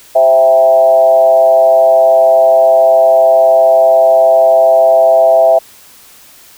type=tone with frequency modulation; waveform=sine; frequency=659.3 Hz; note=E5; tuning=in tune; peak=-4 dBFS; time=0.15-5.59 s; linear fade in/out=10 ms; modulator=133 Hz; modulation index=0.67; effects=white hiss -40 dBFS RMS until 6.57 s